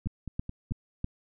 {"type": "two click trains", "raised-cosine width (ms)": 5, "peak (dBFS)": [-24, -18], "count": [4, 4], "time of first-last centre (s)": [[0.06, 0.711], [0.07, 1.044]], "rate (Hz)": [4.61, 3.08], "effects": []}